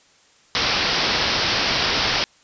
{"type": "low-pass noise", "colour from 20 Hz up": "white", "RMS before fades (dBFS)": -21, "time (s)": [0.55, 2.24], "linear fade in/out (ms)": 0, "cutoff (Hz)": 5500, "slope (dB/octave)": 96, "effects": ["white hiss -55 dBFS RMS until 2.43 s", "resampled to 16000 Hz"]}